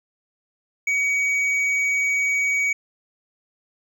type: tone with hard clipping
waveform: triangle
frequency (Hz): 2258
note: C#7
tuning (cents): +31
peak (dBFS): -20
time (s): 0.87-2.73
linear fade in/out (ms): 5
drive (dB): 8
effects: none